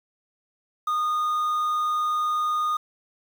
triangle tone with quantisation, 1228 Hz, D#6, 23 cents flat, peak -20 dBFS, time 0.87-2.77 s, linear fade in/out 5 ms, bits 8, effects none

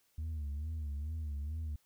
sine tone with vibrato, 75.6 Hz, D#2, 49 cents flat, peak -33 dBFS, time 0.18-1.76 s, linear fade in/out 5 ms, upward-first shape sine, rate 2.3 Hz, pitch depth 110 cents each way, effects tanh soft clip ceiling -35 dBFS + white hiss -73 dBFS RMS until 1.85 s

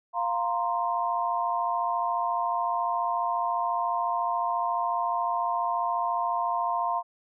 sine chord, F suspended fourth, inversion none, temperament equal, 698.5 / 932.3 / 1046.5 Hz, F5 / Bb5 / C6, 0 / 0 / 0 cents, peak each -29 dBFS, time 0.13-7.03 s, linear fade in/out 50 ms, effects none

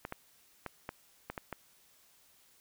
clicks, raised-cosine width 0.5 ms, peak -23 dBFS, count 7, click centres 0.051 / 0.124 / 0.663 / 0.891 / 1.3 / 1.378 / 1.527 s, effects white hiss -65 dBFS RMS until 2.6 s

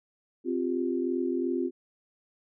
sine chord, C suspended fourth, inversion none, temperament equal, 261.6 / 349.2 / 392 Hz, C4 / F4 / G4, 0 / 0 / 0 cents, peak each -30 / -29 / -34 dBFS, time 0.44-1.71 s, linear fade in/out 50 ms, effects none

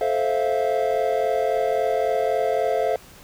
triangle chord, F major seventh, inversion first, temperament just, 436.5 / 523.8 / 654.8 / 698.5 Hz, A4 / C5 / E5 / F5, -14 / +2 / -12 / 0 cents, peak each -23 dBFS, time 0.01-2.96 s, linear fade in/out 2 ms, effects pink hiss -47 dBFS RMS until 3.23 s

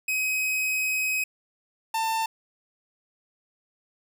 45% pulse tone pair in turn, 2530 / 894.5 Hz, D#7 / A5, +28 / +28 cents, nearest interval octave + tritone, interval 1800 cents, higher first, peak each -24 dBFS, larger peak neither, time 0.08-1.24 / 1.94-2.26 s, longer first, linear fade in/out 5 ms, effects none

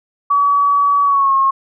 sine tone with pitch glide, 1138 to 1082.2 Hz, C#6 to C#6, +45 to -42 cents, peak -10 dBFS, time 0.3-1.51 s, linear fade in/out 10 ms, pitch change -87 cents, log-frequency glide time 1.04-1.34 s, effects none

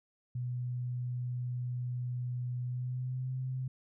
sine tone with pitch glide, 123.7 to 129.4 Hz, B2 to C3, +3 to -19 cents, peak -33 dBFS, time 0.35-3.68 s, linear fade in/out 5 ms, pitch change +78 cents, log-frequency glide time 2.63-3.33 s, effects none

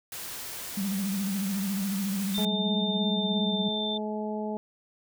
white noise, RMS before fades -38 dBFS, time 0.12-2.45 s, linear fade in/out 2 ms
sine tone with vibrato, 196 Hz, G3, in tune, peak -27 dBFS, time 0.77-3.69 s, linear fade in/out 5 ms, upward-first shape sine, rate 14 Hz, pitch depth 76 cents each way
sine tone with pitch glide, 3608 to 3564 Hz, A7 to A7, +43 to +22 cents, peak -30 dBFS, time 2.34-3.98 s, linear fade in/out 10 ms, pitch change -21 cents, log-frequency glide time 2.91-3.87 s
harmonic tone, 213.1 Hz, G#3, 45 cents sharp, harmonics 1 / 2 / 3 / 4, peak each -32 / -35 / -37 / -38 dBFS, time 2.38-4.57 s, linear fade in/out 0 ms
effects none

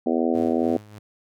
harmonic tone, 82.41 Hz, E2, in tune, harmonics 3 / 4 / 5 / 6 / 7 / 8 / 9, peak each -23 / -25 / -27 / -29 / -30 / -31 / -32 dBFS, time 0.06-0.77 s, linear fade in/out 5 ms
sawtooth tone with tremolo, 105.3 Hz, G#2, 24 cents sharp, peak -33 dBFS, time 0.34-0.99 s, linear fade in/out 10 ms, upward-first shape sine, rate 3.3 Hz, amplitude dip 65%
effects none

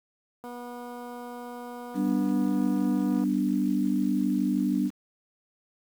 click train, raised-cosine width 1 ms, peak -28 dBFS, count 681, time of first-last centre 0.44-3.238 s, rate 243 Hz
sine chord, G major, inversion none, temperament equal with one note detuned, 194.42 / 246.9 / 293.7 Hz, G3 / B3 / D4, -14 / 0 / 0 cents, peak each -27 dBFS, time 1.94-4.91 s, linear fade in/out 50 ms
effects high-pass 100 Hz 12 dB/octave + 8-bit

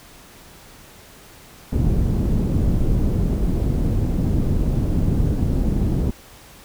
pink low-pass noise, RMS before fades -19 dBFS, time 1.72-6.11 s, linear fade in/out 10 ms, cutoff 250 Hz, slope 12 dB/octave, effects pink hiss -45 dBFS RMS until 6.64 s

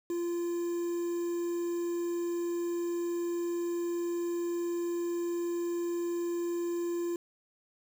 triangle tone with quantisation, 344.7 Hz, F4, 23 cents flat, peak -28 dBFS, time 0.1-7.16 s, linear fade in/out 2 ms, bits 8, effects none

